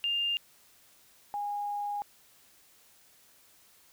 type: tone pair in turn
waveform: sine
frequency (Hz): 2804 / 820.5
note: F7 / G#5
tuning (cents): +6 / -21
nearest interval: octave + major sixth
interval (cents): 2127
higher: first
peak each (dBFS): -27 / -31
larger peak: first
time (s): 0.04-0.37 / 1.34-2.02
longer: second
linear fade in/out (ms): 0
effects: white hiss -61 dBFS RMS until 3.92 s